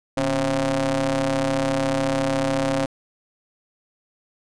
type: ring-modulated tone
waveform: sawtooth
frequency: 130 Hz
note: C3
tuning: 11 cents flat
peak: -13 dBFS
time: 0.17-2.86 s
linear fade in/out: 5 ms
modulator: 407 Hz
effects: resampled to 22050 Hz

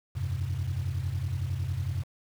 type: tone cluster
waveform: sine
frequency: 85.9 / 96.8 / 130.6 Hz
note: F2 / G2 / C3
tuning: -28 / -21 / -3 cents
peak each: -32 / -31 / -32 dBFS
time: 0.15-2.04 s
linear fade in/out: 20 ms
effects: tanh soft clip ceiling -22 dBFS + 8-bit

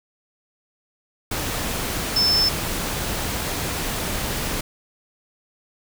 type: tone in noise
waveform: sine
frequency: 5274 Hz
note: E8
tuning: in tune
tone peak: -16 dBFS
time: 2.16-2.49 s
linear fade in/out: 5 ms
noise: pink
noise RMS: -26 dBFS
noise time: 1.31-4.61 s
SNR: +7 dB
effects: none

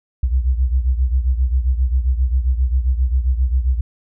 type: beating tone pair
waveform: sine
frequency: 61.74 / 69.24 Hz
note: B1 / C#2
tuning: 0 / -1 cents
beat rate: 7.5 Hz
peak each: -15 / -20 dBFS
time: 0.23-3.81 s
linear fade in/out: 5 ms
effects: none

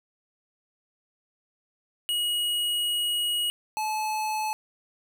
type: tone pair in turn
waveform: square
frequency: 2900 / 862.2 Hz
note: F#7 / A5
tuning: -35 / -35 cents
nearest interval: octave + major sixth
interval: 2100 cents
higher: first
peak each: -25 / -27 dBFS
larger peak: first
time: 2.09-3.5 / 3.77-4.53 s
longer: first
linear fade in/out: 0 ms
effects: none

